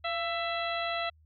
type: harmonic tone with a mistuned harmonic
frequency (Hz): 664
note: E5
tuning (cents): +12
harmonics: 1 / 2 / 3 / 4 / 5 / 6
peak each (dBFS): -33 / -36 / -38 / -39 / -40 / -41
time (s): 0.04-1.1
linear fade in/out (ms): 10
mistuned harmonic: 1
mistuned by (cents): +47
effects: added 78 Hz sine -58 dBFS peak until 1.25 s